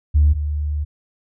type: tone pair in turn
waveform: sine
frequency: 74.3 / 74.3 Hz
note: D2 / D2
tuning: +21 / +21 cents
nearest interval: unison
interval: 0 cents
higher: neither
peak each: -9 / -19 dBFS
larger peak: first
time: 0.14-0.34 / 0.34-0.85 s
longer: second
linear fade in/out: 20 ms
effects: tanh soft clip ceiling -6 dBFS